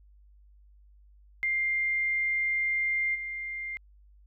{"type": "tone with level steps", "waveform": "sine", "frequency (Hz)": 2100, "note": "C7", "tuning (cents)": 6, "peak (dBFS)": [-25, -33], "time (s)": [1.43, 3.77], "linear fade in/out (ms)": 0, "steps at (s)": 3.14, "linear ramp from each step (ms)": 20, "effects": ["added 50 Hz sine -54 dBFS peak until 4.26 s"]}